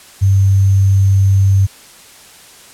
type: tone with sample-and-hold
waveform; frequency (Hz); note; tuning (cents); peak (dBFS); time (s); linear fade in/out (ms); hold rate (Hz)
sine; 97.4; G2; -11; -7; 0.21-1.67; 20; 6300
effects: white hiss -40 dBFS RMS until 2.73 s + low-pass 11000 Hz 12 dB/octave